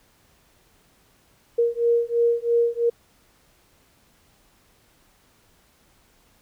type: beating tone pair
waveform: sine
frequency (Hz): 468.3 / 471.3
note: A#4 / A#4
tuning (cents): +8 / +19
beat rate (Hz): 3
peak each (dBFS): -21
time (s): 1.58-2.9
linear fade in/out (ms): 10
effects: pink hiss -60 dBFS RMS until 6.41 s